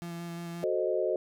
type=tone with vibrato; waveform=35% pulse; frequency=170.3 Hz; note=F3; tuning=43 cents flat; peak=-35 dBFS; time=0.02-0.64 s; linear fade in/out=0 ms; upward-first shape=square; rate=5.7 Hz; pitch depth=10 cents each way
type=chord; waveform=sine; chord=F# diminished seventh; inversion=none; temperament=equal with one note detuned; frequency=370 / 440 / 523.3 / 619 Hz; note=F#4 / A4 / C5 / Eb5; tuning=0 / 0 / 0 / -9 cents; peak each=-31 / -33 / -32 / -31 dBFS; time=0.63-1.16 s; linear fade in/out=2 ms
effects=none